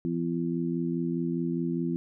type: harmonic tone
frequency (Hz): 84.9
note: F2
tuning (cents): -48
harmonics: 2 / 3 / 4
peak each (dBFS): -30 / -31 / -32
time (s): 0.05-1.96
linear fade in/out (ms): 0
effects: none